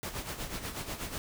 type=noise with tremolo; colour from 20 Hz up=pink; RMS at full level=-36 dBFS; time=0.03-1.18 s; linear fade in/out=0 ms; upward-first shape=sine; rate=8.2 Hz; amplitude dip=65%; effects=none